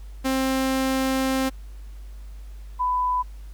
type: tone pair in turn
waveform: sawtooth / sine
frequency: 264.3 / 997.9 Hz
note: C4 / B5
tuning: +18 / +18 cents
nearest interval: octave + major seventh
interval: 2300 cents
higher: second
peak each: -17 / -20 dBFS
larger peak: first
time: 0.24-1.5 / 2.79-3.23 s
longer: first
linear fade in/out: 20 ms
effects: added 50 Hz sine -36 dBFS peak until 3.53 s + pink hiss -57 dBFS RMS until 3.53 s